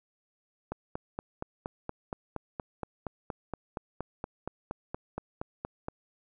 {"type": "click train", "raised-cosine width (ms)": 1, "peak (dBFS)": -20, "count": 23, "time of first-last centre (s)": [0.72, 5.884], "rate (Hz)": 4.26, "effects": []}